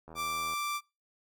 click train, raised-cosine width 1 ms, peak -34 dBFS, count 38, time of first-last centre 0.08-0.536 s, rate 81.2 Hz
sawtooth tone, 1174.7 Hz, D6, in tune, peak -28 dBFS, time 0.15-0.81 s, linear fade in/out 50 ms
effects noise-tail reverb RT60 0.3 s tail -25 dB re dry

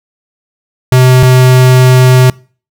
square tone pair in turn, 127.9 / 127.9 Hz, C3 / C3, -39 / -39 cents, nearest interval unison, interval 0 cents, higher neither, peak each -3 / -3 dBFS, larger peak neither, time 0.92-1.23 / 1.23-2.3 s, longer second, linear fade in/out 2 ms, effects noise-tail reverb RT60 0.4 s tail -24 dB re dry

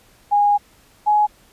sine tone pair in turn, 821 / 839.2 Hz, G#5 / G#5, -20 / +18 cents, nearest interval unison, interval 38 cents, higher second, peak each -12 dBFS, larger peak neither, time 0.31-0.58 / 1.06-1.27 s, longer first, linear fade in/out 20 ms, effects pink hiss -53 dBFS RMS until 1.52 s + resampled to 32000 Hz

